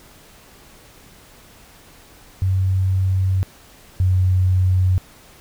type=tone pair in turn; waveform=sine; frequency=94.4 / 92.4 Hz; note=F#2 / F#2; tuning=+35 / -2 cents; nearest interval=unison; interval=37 cents; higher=first; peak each=-15 / -13 dBFS; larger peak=second; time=2.42-3.43 / 4-4.98 s; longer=first; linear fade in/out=0 ms; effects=pink hiss -47 dBFS RMS until 5.4 s